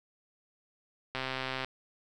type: click train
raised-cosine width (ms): 0.3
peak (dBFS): -18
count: 66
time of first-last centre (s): 1.15-1.646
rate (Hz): 131
effects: none